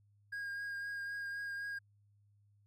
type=tone with vibrato; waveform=triangle; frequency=1626 Hz; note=G#6; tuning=37 cents flat; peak=-37 dBFS; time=0.32-1.79 s; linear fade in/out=10 ms; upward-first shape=triangle; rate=3.9 Hz; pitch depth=19 cents each way; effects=added 102 Hz sine -66 dBFS peak until 2.66 s